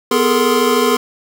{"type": "tone cluster", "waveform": "square", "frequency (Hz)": [247.6, 414.3, 433.7, 467.2, 1043], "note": ["B3", "G#4", "A4", "A#4", "C6"], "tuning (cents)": [5, -4, -25, 4, -6], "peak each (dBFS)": -19, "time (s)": [0.11, 0.97], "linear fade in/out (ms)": 5, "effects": []}